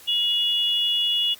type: tone pair together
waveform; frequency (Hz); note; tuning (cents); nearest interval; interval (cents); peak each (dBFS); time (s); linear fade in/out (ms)
sine; 2878 / 3411; F#7 / G#7; -49 / +46; minor third; 295; -21 / -24; 0.07-1.35; 20
effects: white hiss -47 dBFS RMS until 1.39 s + Opus 48 kbps